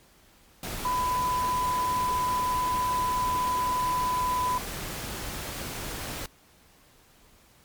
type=tone in noise; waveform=sine; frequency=1000 Hz; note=B5; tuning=21 cents sharp; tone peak=-24 dBFS; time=0.85-4.58 s; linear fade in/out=2 ms; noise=pink; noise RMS=-35 dBFS; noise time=0.63-6.26 s; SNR=+8 dB; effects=pink hiss -58 dBFS RMS until 7.64 s + MP3 96 kbps

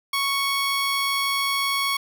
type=tone; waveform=15% pulse; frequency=1108.7 Hz; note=C#6; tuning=in tune; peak=-15 dBFS; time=0.13-1.97 s; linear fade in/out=5 ms; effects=none

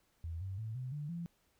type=tone with pitch steps; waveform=sine; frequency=82.8 / 95.66 / 110.52 / 127.7 / 147.53 / 170.45 Hz; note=E2 / G2 / A2 / C3 / D3 / F3; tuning=+8 / -42 / +8 / -42 / +8 / -42 cents; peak=-38 dBFS; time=0.24-1.26 s; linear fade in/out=0 ms; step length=170 ms; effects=pink hiss -74 dBFS RMS until 1.59 s

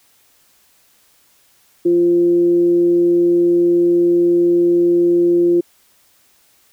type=tone with frequency modulation; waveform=sine; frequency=346.4 Hz; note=F4; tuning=14 cents flat; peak=-10 dBFS; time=1.85-5.61 s; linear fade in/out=10 ms; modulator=174 Hz; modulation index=0.2; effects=white hiss -55 dBFS RMS until 6.72 s

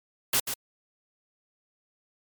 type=noise with echo; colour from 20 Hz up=white; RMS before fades=-23 dBFS; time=0.33-0.4 s; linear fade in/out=5 ms; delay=140 ms; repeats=1; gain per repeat=-8 dB; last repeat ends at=0.54 s; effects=MP3 96 kbps

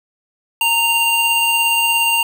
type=tone pair together; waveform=square; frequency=923 / 2786 Hz; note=A#5 / F7; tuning=-17 / -5 cents; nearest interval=octave + perfect fifth; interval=1912 cents; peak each=-20 / -15 dBFS; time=0.61-2.23 s; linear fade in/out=2 ms; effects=none

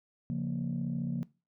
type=chord; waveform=sine; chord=Bb minor; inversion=first; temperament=just; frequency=139.85 / 174.81 / 233.1 Hz; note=Db3 / F3 / Bb3; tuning=+16 / +2 / 0 cents; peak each=-34 dBFS; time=0.3-1.23 s; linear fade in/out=0 ms; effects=noise-tail reverb RT60 0.3 s tail -21 dB re dry + tanh soft clip ceiling -25 dBFS

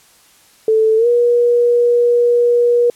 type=tone with pitch glide; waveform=sine; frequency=440 to 479.8 Hz; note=A4 to A#4; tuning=0 to +50 cents; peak=-9 dBFS; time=0.68-2.9 s; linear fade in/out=2 ms; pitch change=+150 cents; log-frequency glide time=0.97-1.07 s; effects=white hiss -49 dBFS RMS until 2.95 s + low-pass 12000 Hz 12 dB/octave

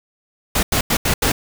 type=noise bursts at uneven times; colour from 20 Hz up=pink; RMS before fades=-17 dBFS; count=5; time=0.55-0.63 / 0.72-0.81 / 0.9-0.97 / 1.05-1.14 / 1.22-1.32 s; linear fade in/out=5 ms; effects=none

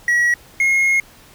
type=tone pair in turn; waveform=triangle; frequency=1919 / 2154 Hz; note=A#6 / C7; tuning=+50 / +50 cents; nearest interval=major second; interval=200 cents; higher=second; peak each=-11 dBFS; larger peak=neither; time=0.08-0.34 / 0.6-1 s; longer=second; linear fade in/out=2 ms; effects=pink hiss -46 dBFS RMS until 1.34 s

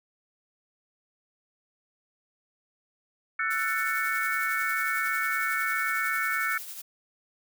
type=chord; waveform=sine; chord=F# minor seventh; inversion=third; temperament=just; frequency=1332 / 1480 / 1776 / 2220 Hz; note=E6 / F#6 / A6 / C#7; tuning=+18 / 0 / +16 / +2 cents; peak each=-31 dBFS; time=3.39-6.58 s; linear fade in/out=5 ms
type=noise with tremolo; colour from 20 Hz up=blue; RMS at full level=-38 dBFS; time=3.5-6.82 s; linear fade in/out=10 ms; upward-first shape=triangle; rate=11 Hz; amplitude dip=50%
effects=none

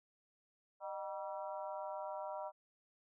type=harmonic tone with a mistuned harmonic; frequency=192.6 Hz; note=G3; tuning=30 cents flat; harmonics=3 / 4 / 5 / 6 / 7; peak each=-44 / -47 / -46 / -55 / -54 dBFS; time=0.8-2.52 s; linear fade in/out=50 ms; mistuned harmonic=3; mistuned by=+98 cents; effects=none

